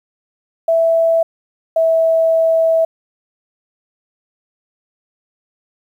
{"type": "tone pair in turn", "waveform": "sine", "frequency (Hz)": [659.3, 652.5], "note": ["E5", "E5"], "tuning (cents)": [0, -18], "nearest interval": "unison", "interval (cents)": 18, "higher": "first", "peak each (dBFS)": -10, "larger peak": "neither", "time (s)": [[0.68, 1.23], [1.76, 2.85]], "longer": "second", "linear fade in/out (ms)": 5, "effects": ["8-bit"]}